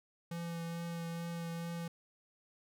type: tone with vibrato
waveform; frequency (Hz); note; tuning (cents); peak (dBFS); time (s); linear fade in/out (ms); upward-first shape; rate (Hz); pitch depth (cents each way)
square; 168.6; E3; +39; -39; 0.31-1.88; 5; triangle; 2.3; 15
effects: none